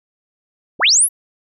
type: linear sweep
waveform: sine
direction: up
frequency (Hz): 73.6 to 11810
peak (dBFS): -9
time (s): 0.79-1.09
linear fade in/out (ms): 50
effects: none